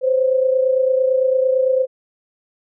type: tone pair together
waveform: sine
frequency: 516.1 / 545 Hz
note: C5 / C#5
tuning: -24 / -29 cents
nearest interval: minor second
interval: 95 cents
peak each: -14 / -21 dBFS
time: 0.01-1.87 s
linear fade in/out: 50 ms
effects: none